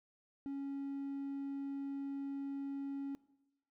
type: tone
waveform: triangle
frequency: 277.2 Hz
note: C#4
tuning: in tune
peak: -36 dBFS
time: 0.46-3.15 s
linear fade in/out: 0 ms
effects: noise-tail reverb RT60 0.9 s tail -21 dB re dry + tanh soft clip ceiling -32 dBFS